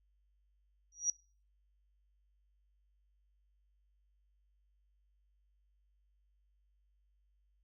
sine tone with exponential growth, 5770 Hz, F#8, 44 cents flat, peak -25 dBFS, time 0.92-1.1 s, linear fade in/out 2 ms, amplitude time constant 37 ms, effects noise-tail reverb RT60 0.4 s tail -25 dB re dry + added 50 Hz sine -70 dBFS peak until 7.63 s

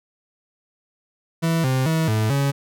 40% pulse tone with pitch steps, 164.6 / 130.4 / 161 / 108.8 / 139.7 Hz, E3 / C3 / E3 / A2 / C#3, -2 / -5 / -41 / -19 / +14 cents, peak -17 dBFS, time 1.42-2.52 s, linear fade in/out 20 ms, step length 220 ms, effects none

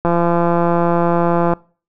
click train, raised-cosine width 1 ms, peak -3 dBFS, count 255, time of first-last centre 0.05-1.535 s, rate 171 Hz, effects noise-tail reverb RT60 0.4 s tail -24 dB re dry

